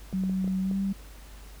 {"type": "clicks", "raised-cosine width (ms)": 2, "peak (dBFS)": -27, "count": 6, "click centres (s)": [0.128, 0.237, 0.296, 0.444, 0.477, 0.713]}
{"type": "tone with pitch glide", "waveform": "sine", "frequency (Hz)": [188.6, 195.36], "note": ["F#3", "G3"], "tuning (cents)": [33, -6], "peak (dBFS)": -25, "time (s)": [0.13, 0.93], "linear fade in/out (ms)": 10, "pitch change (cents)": 61, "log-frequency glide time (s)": [0.62, 0.78]}
{"effects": ["added 50 Hz sine -44 dBFS peak until 1.6 s", "pink hiss -52 dBFS RMS until 1.6 s"]}